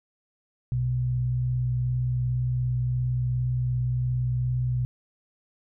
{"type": "tone pair together", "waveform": "sine", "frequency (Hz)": [61.74, 124.45], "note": ["B1", "B2"], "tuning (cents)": [0, 14], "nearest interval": "octave", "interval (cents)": 1214, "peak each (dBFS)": [-34, -23], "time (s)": [0.72, 4.85], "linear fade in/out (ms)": 0, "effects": []}